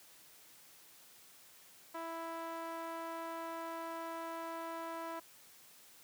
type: tone with band-pass filter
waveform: sawtooth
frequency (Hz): 330.2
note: E4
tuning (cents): +3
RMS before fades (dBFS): -43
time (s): 1.94-5.2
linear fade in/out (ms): 10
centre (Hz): 990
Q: 1.6
effects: white hiss -60 dBFS RMS until 6.03 s + high-pass 100 Hz 12 dB/octave